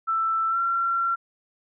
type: tone with pitch glide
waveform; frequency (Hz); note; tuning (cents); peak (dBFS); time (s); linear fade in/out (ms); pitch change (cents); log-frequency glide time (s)
sine; 1328 to 1364.5; E6 to F6; +12 to -41; -21; 0.07-1.16; 20; +47; 0.49-0.58
effects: none